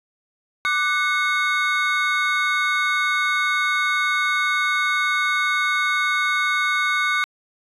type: tone cluster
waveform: triangle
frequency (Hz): 1182 / 1490 / 2180 / 3745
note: D6 / F#6 / C#7 / A#7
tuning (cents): +11 / +12 / -29 / +7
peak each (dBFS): -22 / -21 / -21 / -28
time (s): 0.65-7.24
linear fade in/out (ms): 0
effects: resampled to 32000 Hz